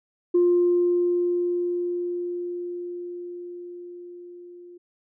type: tone with level ramp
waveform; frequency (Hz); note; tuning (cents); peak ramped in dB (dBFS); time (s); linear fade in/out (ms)
sine; 351.8; F4; +13; -14 to -42; 0.34-4.78; 10
effects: tanh soft clip ceiling -12 dBFS